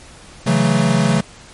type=chord; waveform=square; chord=F# minor seventh; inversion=second; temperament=equal with one note detuned; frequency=138.19 / 164.81 / 185 / 220 Hz; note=C#3 / E3 / F#3 / A3; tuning=-5 / 0 / 0 / 0 cents; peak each=-19 dBFS; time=0.46-1.21 s; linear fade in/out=10 ms; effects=pink hiss -41 dBFS RMS until 1.53 s + MP3 48 kbps